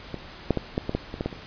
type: clicks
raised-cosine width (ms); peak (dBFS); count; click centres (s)
2; -18 / -6 / -11 / -10 / -13 / -10 / -20 / -13 / -13 / -24; 10; 0.143 / 0.507 / 0.573 / 0.779 / 0.894 / 0.95 / 1.141 / 1.209 / 1.26 / 1.328
effects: pink hiss -43 dBFS RMS until 1.46 s + resampled to 11025 Hz